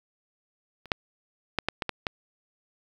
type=clicks; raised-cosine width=0.3 ms; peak=-29 / -7 / -8 / -9 / -12 / -12 / -11 dBFS; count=7; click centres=0.857 / 0.918 / 1.587 / 1.686 / 1.822 / 1.893 / 2.068 s; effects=8-bit